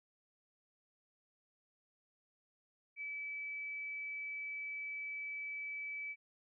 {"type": "tone", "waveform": "sine", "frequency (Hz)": 2300, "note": "D7", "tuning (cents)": -37, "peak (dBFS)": -40, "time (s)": [2.96, 6.16], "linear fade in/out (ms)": 50, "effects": []}